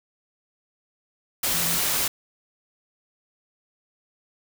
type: tone in noise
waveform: sine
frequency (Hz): 169.9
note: F3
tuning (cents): -47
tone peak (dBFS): -34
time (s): 1.54-1.78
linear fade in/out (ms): 5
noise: white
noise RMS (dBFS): -24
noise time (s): 1.43-2.08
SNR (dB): -13
effects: none